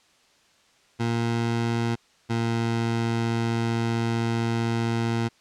20% pulse tone pair in turn, 116.54 / 115.53 Hz, A#2 / A#2, 0 / -15 cents, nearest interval unison, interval 15 cents, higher first, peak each -18 dBFS, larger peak neither, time 0.99-1.96 / 2.29-5.29 s, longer second, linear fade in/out 20 ms, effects white hiss -60 dBFS RMS until 5.4 s + low-pass 6000 Hz 12 dB/octave

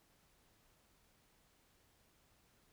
silence, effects pink hiss -72 dBFS RMS until 2.72 s

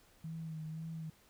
sine tone with vibrato, 159.5 Hz, D#3, 43 cents sharp, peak -40 dBFS, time 0.24-1.1 s, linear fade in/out 5 ms, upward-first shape sine, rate 1.9 Hz, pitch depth 35 cents each way, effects pink hiss -66 dBFS RMS until 1.29 s

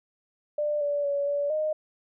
sine tone with pitch steps, 594 / 578 / 567 / 574 / 617 Hz, D5 / D5 / C#5 / D5 / D#5, +20 / -28 / +39 / -40 / -15 cents, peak -24 dBFS, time 0.58-1.73 s, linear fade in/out 5 ms, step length 230 ms, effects none

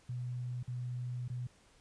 sine tone with dropouts, 123.47 Hz, B2, in tune, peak -36 dBFS, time 0.09-1.47 s, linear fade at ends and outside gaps 5 ms, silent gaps 0.63-0.678 / 1.281-1.299 s, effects pink hiss -65 dBFS RMS until 1.8 s + resampled to 22050 Hz

